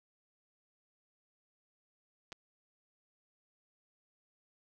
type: clicks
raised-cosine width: 0.2 ms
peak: -28 dBFS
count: 2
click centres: 2.321 / 2.327 s
effects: none